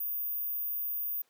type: tone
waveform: sine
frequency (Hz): 14917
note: A#9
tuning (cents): 0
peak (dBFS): -31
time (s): 0-1.22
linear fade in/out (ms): 5
effects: pink hiss -70 dBFS RMS until 1.29 s + high-pass 400 Hz 12 dB/octave